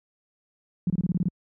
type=tone bursts; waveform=sine; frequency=177.7 Hz; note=F3; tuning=30 cents sharp; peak=-20 dBFS; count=8; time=0.87-1.285 s; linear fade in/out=2 ms; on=30 ms; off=25 ms; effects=high-pass 60 Hz 12 dB/octave